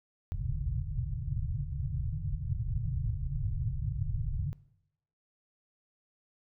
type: low-pass noise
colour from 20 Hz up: white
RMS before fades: -33 dBFS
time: 0.32-4.53 s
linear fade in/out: 0 ms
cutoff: 150 Hz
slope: 96 dB/octave
effects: noise-tail reverb RT60 0.8 s tail -20 dB re dry